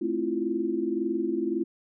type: chord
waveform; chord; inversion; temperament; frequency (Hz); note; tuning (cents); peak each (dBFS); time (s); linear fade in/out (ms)
sine; F major seventh; first; just; 218.3 / 261.9 / 327.4 / 349.2; A3 / C4 / E4 / F4; -13 / +2 / -12 / 0; -34 / -33 / -29 / -29; 0.01-1.64; 10
effects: none